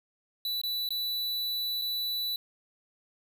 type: tone with dropouts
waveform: square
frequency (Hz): 3960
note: B7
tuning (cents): +4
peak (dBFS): -30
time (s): 0.45-2.36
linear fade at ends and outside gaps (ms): 2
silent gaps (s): 0.615-0.635 / 0.89-0.905 / 1.815-1.819
effects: none